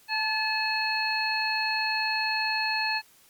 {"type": "harmonic tone with a mistuned harmonic", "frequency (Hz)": 862, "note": "A5", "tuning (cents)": -36, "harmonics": [1, 2, 3, 5], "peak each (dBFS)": [-30, -30, -30, -30], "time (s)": [0.08, 3.02], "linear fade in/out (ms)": 50, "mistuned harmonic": 1, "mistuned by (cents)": 27, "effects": ["white hiss -58 dBFS RMS until 3.29 s", "MP3 96 kbps"]}